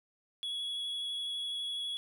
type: tone with vibrato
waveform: triangle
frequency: 3363 Hz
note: G#7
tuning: 21 cents sharp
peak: -33 dBFS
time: 0.43-1.97 s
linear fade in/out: 0 ms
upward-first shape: sine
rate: 12 Hz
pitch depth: 11 cents each way
effects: none